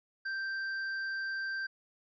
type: tone with tanh clipping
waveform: sine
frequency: 1568 Hz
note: G6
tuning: in tune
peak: -35 dBFS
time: 0.25-1.67 s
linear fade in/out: 10 ms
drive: 8 dB
effects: resampled to 16000 Hz